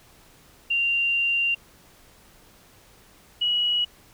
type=tone pair in turn; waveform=sine; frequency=2775 / 2917 Hz; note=F7 / F#7; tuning=-12 / -25 cents; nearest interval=minor second; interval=87 cents; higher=second; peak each=-20 dBFS; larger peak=neither; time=0.7-1.55 / 3.41-3.85 s; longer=first; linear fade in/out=10 ms; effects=pink hiss -54 dBFS RMS until 4.13 s